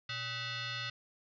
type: tone with frequency modulation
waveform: sine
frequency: 815 Hz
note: G#5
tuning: 33 cents flat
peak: -36 dBFS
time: 0.09-0.9 s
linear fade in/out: 5 ms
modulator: 694 Hz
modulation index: 5.4
effects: none

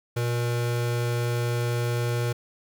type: tone pair together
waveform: square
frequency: 120.06 / 476.1 Hz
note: B2 / A#4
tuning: -48 / +37 cents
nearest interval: 2 octaves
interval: 2385 cents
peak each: -25 / -33 dBFS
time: 0.16-2.33 s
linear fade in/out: 10 ms
effects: none

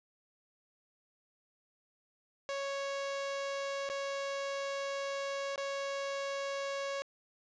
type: tone with dropouts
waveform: sawtooth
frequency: 554 Hz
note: C#5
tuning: 1 cent flat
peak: -31 dBFS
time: 2.49-7.02 s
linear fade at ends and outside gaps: 0 ms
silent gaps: 3.89-3.899 / 5.559-5.578 s
effects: resampled to 16000 Hz + 10-bit

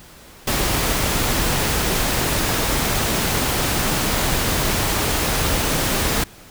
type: noise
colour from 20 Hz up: pink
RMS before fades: -20 dBFS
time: 0.47-6.24 s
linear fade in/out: 5 ms
effects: pink hiss -44 dBFS RMS until 6.5 s

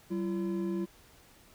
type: tone pair together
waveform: triangle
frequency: 191.37 / 340 Hz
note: G3 / F4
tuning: -41 / -46 cents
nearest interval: minor seventh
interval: 995 cents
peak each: -31 / -31 dBFS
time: 0.1-0.86 s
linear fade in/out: 20 ms
effects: pink hiss -59 dBFS RMS until 1.54 s

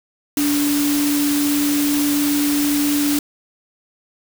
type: tone in noise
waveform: sine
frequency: 290 Hz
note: D4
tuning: 22 cents flat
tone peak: -16 dBFS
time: 0.37-3.19 s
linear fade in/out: 2 ms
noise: white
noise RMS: -24 dBFS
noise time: 0.37-3.19 s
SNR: +5 dB
effects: none

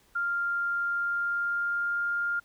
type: tone with pitch glide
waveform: sine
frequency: 1396 to 1404.1 Hz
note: F6 to F6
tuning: -1 to +9 cents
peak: -26 dBFS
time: 0.15-2.4 s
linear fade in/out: 10 ms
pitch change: +10 cents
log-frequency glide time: 0.75-2.05 s
effects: pink hiss -63 dBFS RMS until 2.44 s

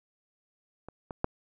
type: clicks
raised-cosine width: 1 ms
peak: -28 / -23 / -12 dBFS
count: 3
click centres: 0.886 / 1.108 / 1.244 s
effects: none

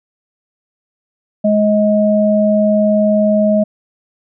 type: tone pair together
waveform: sine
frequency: 210 / 630.1 Hz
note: G#3 / D#5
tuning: +19 / +22 cents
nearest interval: octave + perfect fifth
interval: 1903 cents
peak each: -12 dBFS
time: 1.44-3.64 s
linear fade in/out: 10 ms
effects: none

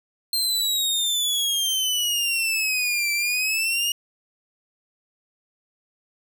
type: exponential two-way sweep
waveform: sawtooth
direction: down then up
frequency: 4186 to 2327 to 2875 Hz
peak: -18 dBFS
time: 0.33-3.92 s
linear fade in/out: 2 ms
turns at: 3.12 s
effects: none

